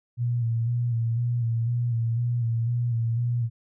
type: tone with vibrato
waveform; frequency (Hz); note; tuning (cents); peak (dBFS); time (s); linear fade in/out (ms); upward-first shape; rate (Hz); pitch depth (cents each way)
sine; 117.7; A#2; +17; -22; 0.17-3.5; 50; square; 2; 38
effects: none